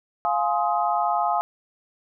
sine chord, F minor seventh, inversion none, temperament just, 698.5 / 838.1 / 1047.7 / 1257.2 Hz, F5 / Ab5 / C6 / Eb6, 0 / +16 / +2 / +18 cents, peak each -24 / -24 / -29 / -27 dBFS, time 0.25-1.41 s, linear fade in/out 0 ms, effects none

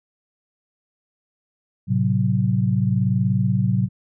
sine chord, F# diminished, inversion first, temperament equal with one note detuned, 110 / 130.81 / 186.61 Hz, A2 / C3 / F#3, 0 / 0 / +15 cents, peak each -21 dBFS, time 1.87-3.89 s, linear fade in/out 50 ms, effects none

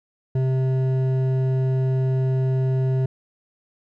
sine tone with hard clipping, 130.81 Hz, C3, in tune, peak -20 dBFS, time 0.35-3.06 s, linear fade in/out 5 ms, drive 9 dB, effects none

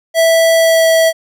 square tone with pitch glide, 657 to 652.1 Hz, E5 to E5, -6 to -19 cents, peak -8 dBFS, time 0.14-1.13 s, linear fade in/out 50 ms, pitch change -13 cents, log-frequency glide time 0.56-0.87 s, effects none

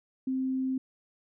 sine tone, 261.6 Hz, C4, in tune, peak -27 dBFS, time 0.27-0.78 s, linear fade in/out 5 ms, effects none

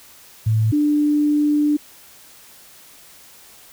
sine tone pair in turn, 110 / 296.1 Hz, A2 / D4, 0 / +14 cents, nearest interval octave + perfect fourth, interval 1714 cents, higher second, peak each -14 dBFS, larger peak neither, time 0.46-0.72 / 0.72-1.77 s, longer second, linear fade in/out 10 ms, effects white hiss -46 dBFS RMS until 3.72 s

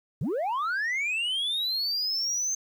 sine linear sweep, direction up, 105.9 to 6330 Hz, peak -23 dBFS, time 0.21-2.55 s, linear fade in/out 5 ms, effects tanh soft clip ceiling -25 dBFS + 10-bit

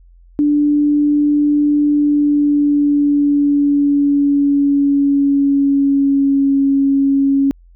sine tone with pitch glide, 293.7 to 275.6 Hz, D4 to C#4, 0 to -10 cents, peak -10 dBFS, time 0.39-7.51 s, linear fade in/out 0 ms, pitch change -110 cents, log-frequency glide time 1.89-6.6 s, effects added 43 Hz sine -42 dBFS peak until 7.75 s

